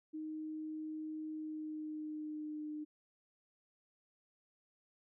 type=tone with pitch glide; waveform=sine; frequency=311.1 to 302.8 Hz; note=D#4 to D#4; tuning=0 to -47 cents; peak=-40 dBFS; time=0.13-2.85 s; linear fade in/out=20 ms; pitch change=-47 cents; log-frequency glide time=1.31-2.69 s; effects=none